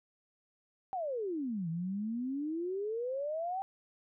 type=exponential two-way sweep; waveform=sine; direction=down then up; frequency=788 to 160 to 788 Hz; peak=-33 dBFS; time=0.93-3.62 s; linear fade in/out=0 ms; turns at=1.69 s; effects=none